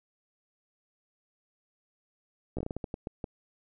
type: slowing click train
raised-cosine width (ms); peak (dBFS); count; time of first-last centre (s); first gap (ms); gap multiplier
2; -21; 11; 2.57-3.242; 15; 1.31
effects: none